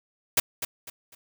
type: noise with echo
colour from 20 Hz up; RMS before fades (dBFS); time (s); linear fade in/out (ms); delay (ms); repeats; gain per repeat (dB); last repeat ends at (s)
white; -20; 0.37-0.4; 5; 250; 3; -10; 1.15
effects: none